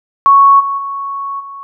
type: tone with level steps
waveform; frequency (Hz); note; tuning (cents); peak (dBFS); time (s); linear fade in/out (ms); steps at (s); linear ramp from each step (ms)
sine; 1108.7; C#6; 0; -3 / -14 / -18 / -26; 0.26-1.63; 0; 0.59 / 0.77 / 1.39; 20
effects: none